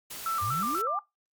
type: noise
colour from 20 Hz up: white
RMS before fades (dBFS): -40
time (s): 0.1-0.82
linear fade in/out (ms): 10
type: tone with vibrato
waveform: sine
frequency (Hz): 1258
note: D#6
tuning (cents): +19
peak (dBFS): -27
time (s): 0.26-0.99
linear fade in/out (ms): 2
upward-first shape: square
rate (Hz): 4.1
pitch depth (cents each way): 97
type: exponential sweep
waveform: sine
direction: up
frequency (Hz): 87 to 880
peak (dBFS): -33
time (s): 0.41-1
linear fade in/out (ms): 20
effects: noise-tail reverb RT60 0.2 s tail -23 dB re dry + Opus 48 kbps